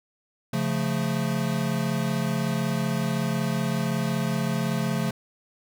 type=chord; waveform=square; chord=Db augmented; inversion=none; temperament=equal; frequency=138.59 / 174.61 / 220 Hz; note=Db3 / F3 / A3; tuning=0 / 0 / 0 cents; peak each=-29 dBFS; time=0.53-5.11 s; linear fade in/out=5 ms; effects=none